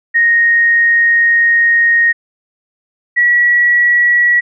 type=tone pair in turn; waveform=sine; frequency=1864.7 / 1930.5 Hz; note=A#6 / B6; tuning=0 / -40 cents; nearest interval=minor second; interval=60 cents; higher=second; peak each=-7 dBFS; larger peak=neither; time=0.14-2.13 / 3.16-4.41 s; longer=first; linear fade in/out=20 ms; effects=none